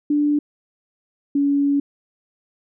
sine tone pair in turn, 293.7 / 283 Hz, D4 / C#4, 0 / +36 cents, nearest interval minor second, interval 64 cents, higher first, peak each -15 dBFS, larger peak neither, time 0.1-0.39 / 1.35-1.8 s, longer second, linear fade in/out 5 ms, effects none

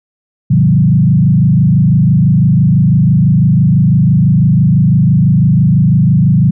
sine tone with frequency modulation, 151.4 Hz, D#3, 47 cents flat, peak -5 dBFS, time 0.5-6.51 s, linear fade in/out 10 ms, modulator 26 Hz, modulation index 1.5, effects none

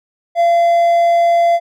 triangle tone, 684 Hz, F5, 36 cents flat, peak -7 dBFS, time 0.35-1.6 s, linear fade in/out 50 ms, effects none

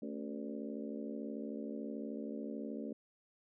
harmonic tone with a mistuned harmonic, 73.42 Hz, D2, in tune, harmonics 3 / 4 / 5 / 6 / 7 / 8, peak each -43 / -44 / -49 / -49 / -51 / -52 dBFS, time 0.02-2.93 s, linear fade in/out 5 ms, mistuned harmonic 4, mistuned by -90 cents, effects none

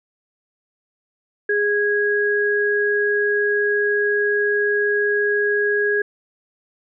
sine tone pair together, 413.1 / 1652.4 Hz, G#4 / G#6, -9 / -9 cents, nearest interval 2 octaves, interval 2400 cents, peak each -19 dBFS, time 1.49-6.02 s, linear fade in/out 5 ms, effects none

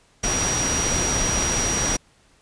sine tone in noise, 5760 Hz, F#8, 47 cents flat, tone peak -23 dBFS, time 0.23-1.97 s, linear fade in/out 10 ms, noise pink, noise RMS -24 dBFS, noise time 0.23-1.97 s, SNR -2 dB, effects pink hiss -58 dBFS RMS until 2.41 s + resampled to 22050 Hz

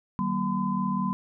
sine tone cluster, 155.8 / 191.6 / 236.3 / 1016 Hz, D#3 / G3 / A#3 / B5, +3 / -39 / +24 / +49 cents, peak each -36 / -27 / -31 / -30 dBFS, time 0.19-1.13 s, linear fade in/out 0 ms, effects none

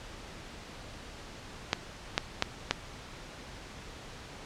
clicks, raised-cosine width 0.2 ms, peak -7 dBFS, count 4, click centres 1.731 / 2.179 / 2.424 / 2.71 s, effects pink hiss -46 dBFS RMS until 4.45 s + low-pass 6000 Hz 12 dB/octave

